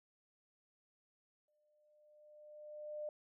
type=tone with exponential growth; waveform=sine; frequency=601 Hz; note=D5; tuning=40 cents sharp; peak=-39 dBFS; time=1.48-3.09 s; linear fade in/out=2 ms; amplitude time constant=350 ms; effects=none